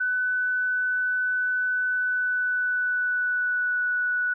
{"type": "tone with pitch glide", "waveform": "sine", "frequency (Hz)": [1499, 1476.7], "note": ["F#6", "F#6"], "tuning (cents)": [22, -4], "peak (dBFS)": -22, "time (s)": [0, 4.34], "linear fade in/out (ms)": 10, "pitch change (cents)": -26, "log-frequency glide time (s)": [1.89, 3.83], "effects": []}